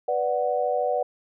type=chord; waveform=sine; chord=B minor; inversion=none; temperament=equal; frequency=493.9 / 587.3 / 740 Hz; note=B4 / D5 / F#5; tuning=0 / 0 / 0 cents; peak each=-26 dBFS; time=0.08-1.03 s; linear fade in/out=5 ms; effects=none